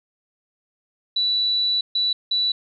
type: tone bursts at uneven times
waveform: sine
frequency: 3951 Hz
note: B7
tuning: in tune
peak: -18 dBFS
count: 3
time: 1.16-1.81 / 1.95-2.13 / 2.31-2.52 s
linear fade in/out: 5 ms
effects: none

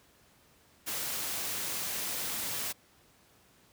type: noise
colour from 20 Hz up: white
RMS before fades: -35 dBFS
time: 0.86-2.73 s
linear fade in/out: 20 ms
effects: pink hiss -63 dBFS RMS until 3.72 s + high-pass 60 Hz 12 dB/octave

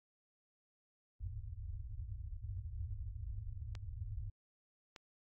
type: low-pass noise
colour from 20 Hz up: white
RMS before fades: -44 dBFS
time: 1.2-4.3 s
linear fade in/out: 2 ms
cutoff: 110 Hz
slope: 96 dB/octave
type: clicks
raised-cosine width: 0.2 ms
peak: -33 dBFS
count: 2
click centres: 3.752 / 4.962 s
effects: AAC 48 kbps

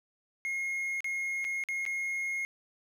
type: tone with dropouts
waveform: triangle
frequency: 2151 Hz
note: C7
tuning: 47 cents sharp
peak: -29 dBFS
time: 0.45-2.45 s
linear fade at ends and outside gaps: 0 ms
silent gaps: 1.005-1.044 / 1.444-1.449 / 1.638-1.687 / 1.853-1.863 s
effects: none

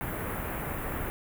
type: band-stop noise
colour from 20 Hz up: pink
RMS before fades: -34 dBFS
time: 0.01-1.1 s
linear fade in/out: 0 ms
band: 2200 to 12000 Hz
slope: 24 dB/octave
effects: none

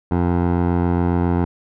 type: tone with low-pass filter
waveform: 15% pulse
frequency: 87.31 Hz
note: F2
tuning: in tune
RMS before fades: -18 dBFS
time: 0.11-1.45 s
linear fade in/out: 5 ms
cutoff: 990 Hz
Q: 0.95
effects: none

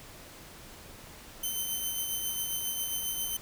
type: tone with tremolo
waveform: 5% pulse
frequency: 3071 Hz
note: G7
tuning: 36 cents flat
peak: -21 dBFS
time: 1.43-3.37 s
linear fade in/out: 5 ms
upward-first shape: triangle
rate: 7.4 Hz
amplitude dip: 40%
effects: pink hiss -49 dBFS RMS until 3.41 s

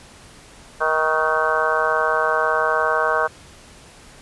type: harmonic tone with a mistuned harmonic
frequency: 157.6 Hz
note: D#3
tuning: 23 cents sharp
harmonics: 3 / 4 / 5 / 6 / 7 / 8 / 9 / 10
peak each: -25 / -23 / -28 / -27 / -23 / -26 / -29 / -23 dBFS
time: 0.8-3.28 s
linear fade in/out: 20 ms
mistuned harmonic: 10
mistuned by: -45 cents
effects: pink hiss -45 dBFS RMS until 4.21 s + resampled to 24000 Hz

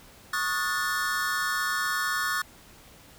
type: chord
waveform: square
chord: D# half-diminished seventh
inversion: third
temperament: equal with one note detuned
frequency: 1108.7 / 1244.5 / 1455.4 / 1760 Hz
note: C#6 / D#6 / F#6 / A6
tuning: 0 / 0 / -29 / 0 cents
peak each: -34 / -34 / -31 / -31 dBFS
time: 0.33-2.42 s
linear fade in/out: 5 ms
effects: pink hiss -52 dBFS RMS until 3.18 s

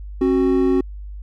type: tone pair together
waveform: triangle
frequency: 269 / 370 Hz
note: C4 / F#4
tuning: +48 / 0 cents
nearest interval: tritone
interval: 552 cents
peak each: -15 / -15 dBFS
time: 0.21-0.81 s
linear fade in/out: 5 ms
effects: added 50 Hz sine -30 dBFS peak until 1.22 s

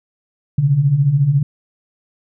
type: beating tone pair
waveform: sine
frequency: 130 / 144 Hz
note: C3 / D3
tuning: -11 / -34 cents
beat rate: 14 Hz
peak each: -18 / -12 dBFS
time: 0.58-1.43 s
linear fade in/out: 5 ms
effects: none

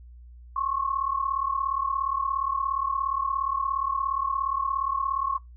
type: tone pair together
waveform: sine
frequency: 1071.6 / 1108.7 Hz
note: C6 / C#6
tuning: +41 / 0 cents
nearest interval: minor second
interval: 59 cents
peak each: -27 dBFS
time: 0.56-5.38 s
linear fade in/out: 5 ms
effects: noise-tail reverb RT60 0.2 s tail -23 dB re dry + added 60 Hz sine -44 dBFS peak until 5.56 s

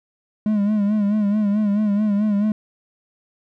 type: tone with vibrato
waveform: triangle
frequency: 207.7 Hz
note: G#3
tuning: in tune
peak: -14 dBFS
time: 0.46-2.52 s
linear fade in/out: 2 ms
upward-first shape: sine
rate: 4.6 Hz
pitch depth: 65 cents each way
effects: none

